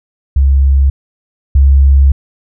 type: tone pair in turn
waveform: sine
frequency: 68.2 / 68.54 Hz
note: C#2 / C#2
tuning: -28 / -19 cents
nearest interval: unison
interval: 9 cents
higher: second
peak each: -5 / -3 dBFS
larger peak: second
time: 0.36-0.9 / 1.55-2.12 s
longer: second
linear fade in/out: 5 ms
effects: none